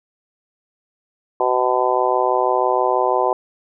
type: harmonic tone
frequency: 126.1 Hz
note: B2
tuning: 36 cents sharp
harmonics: 3 / 4 / 5 / 6 / 7 / 8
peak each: -22 / -22 / -22 / -22 / -22 / -22 dBFS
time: 1.4-3.33 s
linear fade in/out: 2 ms
effects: none